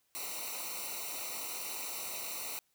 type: noise with comb filter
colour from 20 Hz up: white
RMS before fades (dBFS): -40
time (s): 0.15-2.59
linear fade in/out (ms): 0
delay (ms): 0.6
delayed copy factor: -1
effects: white hiss -75 dBFS RMS until 2.74 s